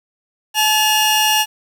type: tone pair together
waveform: sawtooth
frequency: 860 / 2838 Hz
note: A5 / F7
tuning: -40 / +27 cents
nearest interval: octave + major sixth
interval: 2067 cents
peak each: -12 dBFS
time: 0.54-1.46 s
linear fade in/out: 50 ms
effects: 7-bit